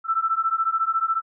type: beating tone pair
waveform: sine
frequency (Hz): 1321 / 1335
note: E6 / E6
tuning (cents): +3 / +22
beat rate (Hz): 14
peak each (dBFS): -23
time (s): 0.04-1.22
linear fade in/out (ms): 50
effects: none